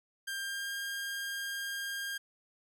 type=tone with pitch glide; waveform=sawtooth; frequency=1593 to 1609.6 Hz; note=G6 to G6; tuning=+27 to +45 cents; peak=-32 dBFS; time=0.27-2.18 s; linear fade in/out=10 ms; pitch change=+18 cents; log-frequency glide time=0.39-0.72 s; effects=none